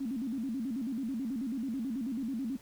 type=tone with vibrato; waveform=sine; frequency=246.9 Hz; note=B3; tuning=in tune; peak=-32 dBFS; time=0-2.57 s; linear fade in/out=10 ms; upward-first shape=square; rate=9.2 Hz; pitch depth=170 cents each way; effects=pink hiss -58 dBFS RMS until 2.61 s